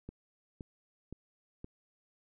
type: click train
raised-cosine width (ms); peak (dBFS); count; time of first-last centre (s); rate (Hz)
3; -30; 4; 0.09-1.644; 1.93
effects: none